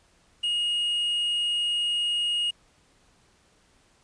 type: tone with quantisation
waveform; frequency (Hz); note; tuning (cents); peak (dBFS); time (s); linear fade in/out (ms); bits
triangle; 2870; F7; +47; -22; 0.43-2.51; 10; 8
effects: pink hiss -62 dBFS RMS until 4.03 s + resampled to 22050 Hz